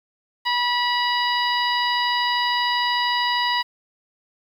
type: harmonic tone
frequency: 973 Hz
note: B5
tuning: 26 cents flat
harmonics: 1 / 2 / 3 / 4 / 5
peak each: -22 / -25 / -27 / -28 / -29 dBFS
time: 0.45-3.63 s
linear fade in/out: 20 ms
effects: 8-bit